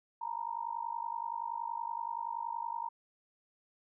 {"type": "tone with amplitude modulation", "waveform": "sine", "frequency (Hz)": 932.3, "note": "A#5", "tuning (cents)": 0, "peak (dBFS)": -31, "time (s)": [0.21, 2.89], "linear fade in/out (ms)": 10, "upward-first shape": "sine", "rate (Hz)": 50.6, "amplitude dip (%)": 95, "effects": []}